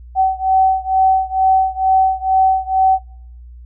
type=beating tone pair; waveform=sine; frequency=760 / 762.2 Hz; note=F#5 / G5; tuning=+46 / -49 cents; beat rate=2.2 Hz; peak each=-14 / -15 dBFS; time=0.15-2.99 s; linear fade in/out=50 ms; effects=noise-tail reverb RT60 0.6 s tail -26 dB re dry + added 60 Hz sine -34 dBFS peak until 3.65 s